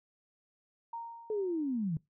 sine tone with exponential decay, 928 Hz, A#5, 8 cents flat, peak -36 dBFS, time 0.93-1.85 s, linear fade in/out 5 ms, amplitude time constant 200 ms
sine linear sweep, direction down, 440 to 146.83 Hz, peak -30 dBFS, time 1.3-1.97 s, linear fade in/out 2 ms
effects noise-tail reverb RT60 0.2 s tail -22 dB re dry

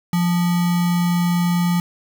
sine tone with sample-and-hold, 174.61 Hz, F3, in tune, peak -15 dBFS, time 0.13-1.8 s, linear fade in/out 2 ms, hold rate 1050 Hz, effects none

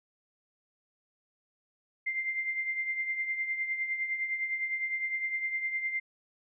sine tone with tremolo, 2093 Hz, C7, in tune, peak -27 dBFS, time 2.06-6 s, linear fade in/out 10 ms, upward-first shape triangle, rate 9.8 Hz, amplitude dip 65%, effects none

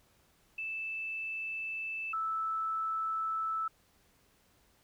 sine tone pair in turn, 2637 / 1313.6 Hz, E7 / E6, 0 / -6 cents, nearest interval octave, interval 1206 cents, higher first, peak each -35 / -31 dBFS, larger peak second, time 0.58-2.13 / 2.13-3.68 s, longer neither, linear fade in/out 5 ms, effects pink hiss -68 dBFS RMS until 4.83 s

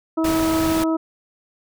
harmonic tone, 322.4 Hz, E4, 38 cents flat, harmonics 1 / 2 / 3 / 4, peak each -18 / -26 / -31 / -30 dBFS, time 0.17-0.97 s, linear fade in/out 10 ms
pink noise, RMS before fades -27 dBFS, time 0.24-0.84 s, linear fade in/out 5 ms
effects none

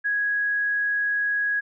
sine tone, 1661.2 Hz, G#6, in tune, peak -21 dBFS, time 0.04-1.61 s, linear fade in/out 20 ms, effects none

